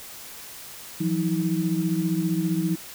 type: tone cluster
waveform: sine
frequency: 166.9 / 182 / 319.4 Hz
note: E3 / F#3 / D#4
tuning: +22 / -28 / +45 cents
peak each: -26 dBFS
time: 1-2.76 s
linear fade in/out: 10 ms
effects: white hiss -41 dBFS RMS until 2.94 s